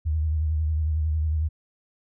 sine tone with vibrato, 77.78 Hz, D#2, in tune, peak -21 dBFS, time 0.05-1.49 s, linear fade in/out 20 ms, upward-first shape triangle, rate 11 Hz, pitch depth 72 cents each way, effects none

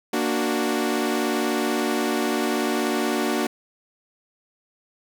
sawtooth chord, Bb augmented, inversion none, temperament equal, 233.1 / 293.7 / 370 Hz, Bb3 / D4 / F#4, 0 / 0 / 0 cents, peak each -22 dBFS, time 0.13-3.47 s, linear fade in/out 5 ms, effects none

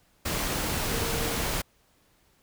sine tone in noise, 460.7 Hz, A#4, 20 cents flat, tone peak -35 dBFS, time 0.91-1.37 s, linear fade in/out 10 ms, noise pink, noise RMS -29 dBFS, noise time 0.25-1.62 s, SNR -9 dB, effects pink hiss -65 dBFS RMS until 2.42 s

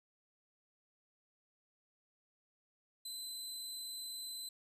25% pulse tone, 4038 Hz, B7, 38 cents sharp, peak -38 dBFS, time 3.05-4.49 s, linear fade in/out 5 ms, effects 13-bit

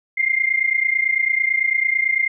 sine tone pair together, 2093 / 2122 Hz, C7 / C7, 0 / +24 cents, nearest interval unison, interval 24 cents, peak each -19 dBFS, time 0.17-2.28 s, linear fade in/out 10 ms, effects none

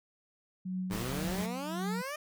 sine tone with tremolo, 185 Hz, F#3, in tune, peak -31 dBFS, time 0.65-2.02 s, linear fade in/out 10 ms, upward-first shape triangle, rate 1.8 Hz, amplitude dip 80%
15% pulse exponential sweep, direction up, 98.7 to 617 Hz, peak -30 dBFS, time 0.9-2.16 s, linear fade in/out 5 ms
pink noise, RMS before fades -40 dBFS, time 0.91-1.47 s, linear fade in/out 20 ms
effects none

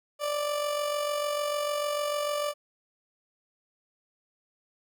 30% pulse tone with amplitude modulation, 587.3 Hz, D5, in tune, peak -23 dBFS, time 0.19-2.54 s, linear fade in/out 50 ms, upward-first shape sine, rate 46.7 Hz, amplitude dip 45%, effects none

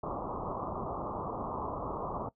white low-pass noise, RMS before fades -37 dBFS, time 0.03-2.29 s, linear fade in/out 5 ms, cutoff 1200 Hz, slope 96 dB/octave, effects noise-tail reverb RT60 0.1 s tail -19 dB re dry

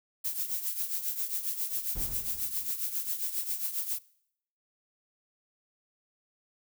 violet noise with tremolo, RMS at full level -30 dBFS, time 0.24-3.99 s, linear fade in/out 10 ms, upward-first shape triangle, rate 7.4 Hz, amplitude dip 75%
brown noise with exponential decay, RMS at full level -38 dBFS, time 1.95-3.1 s, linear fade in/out 5 ms, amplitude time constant 250 ms
effects noise-tail reverb RT60 0.7 s tail -22 dB re dry

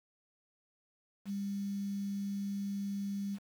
sine tone with quantisation, 199.5 Hz, G3, 31 cents sharp, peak -34 dBFS, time 1.25-3.39 s, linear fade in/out 50 ms, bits 9, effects none

